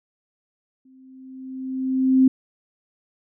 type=tone with exponential growth; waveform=sine; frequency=261.5 Hz; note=C4; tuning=1 cent flat; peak=-10 dBFS; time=0.85-2.28 s; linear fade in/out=5 ms; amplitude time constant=310 ms; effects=none